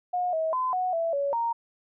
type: tone with pitch steps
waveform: sine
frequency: 720 / 641 / 1021 / 736 / 664 / 563 / 930 Hz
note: F#5 / E5 / C6 / F#5 / E5 / C#5 / A#5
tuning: -47 / -49 / -43 / -9 / +12 / +27 / -4 cents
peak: -24 dBFS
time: 0.13-1.53 s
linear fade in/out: 10 ms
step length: 200 ms
effects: none